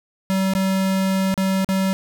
square tone with dropouts, 191.2 Hz, G3, 43 cents flat, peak -18 dBFS, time 0.3-1.93 s, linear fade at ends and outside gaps 0 ms, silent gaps 0.536-0.551 / 1.341-1.377 / 1.646-1.689 s, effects 9-bit

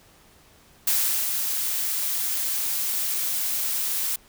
blue noise with ADSR envelope, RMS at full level -21 dBFS, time 0.87-4.16 s, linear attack 4 ms, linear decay 390 ms, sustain -5 dB, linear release 4 ms, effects pink hiss -55 dBFS RMS until 4.28 s

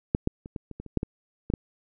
clicks, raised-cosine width 3 ms, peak -8 / -10 / -27 / -20 / -26 / -24 / -29 / -9 / -15 / -15 / -11 dBFS, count 11, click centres 0.149 / 0.274 / 0.459 / 0.562 / 0.713 / 0.8 / 0.863 / 0.973 / 1.031 / 1.501 / 1.538 s, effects none

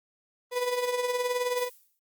35% pulse tone with tremolo, 493.9 Hz, B4, in tune, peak -22 dBFS, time 0.51-1.7 s, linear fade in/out 50 ms, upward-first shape triangle, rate 19 Hz, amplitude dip 65%
violet noise with exponential decay, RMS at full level -38 dBFS, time 1.58-1.99 s, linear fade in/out 0 ms, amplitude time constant 89 ms
effects Opus 32 kbps

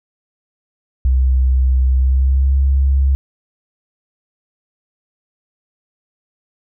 sine tone with pitch glide, 64.5 to 67.82 Hz, C2 to C#2, -24 to -37 cents, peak -10 dBFS, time 1.05-3.15 s, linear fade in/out 0 ms, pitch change +87 cents, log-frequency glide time 1.95-2.55 s, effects none

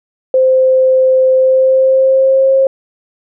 sine tone with pitch glide, 520 to 535.5 Hz, C5 to C5, -11 to +40 cents, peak -6 dBFS, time 0.34-2.67 s, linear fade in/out 2 ms, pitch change +51 cents, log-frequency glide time 1.35-2.53 s, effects none

